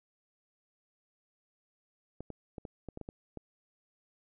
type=clicks; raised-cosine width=2 ms; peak=-28 dBFS; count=9; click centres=2.206 / 2.303 / 2.582 / 2.652 / 2.887 / 2.974 / 3.013 / 3.089 / 3.373 s; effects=none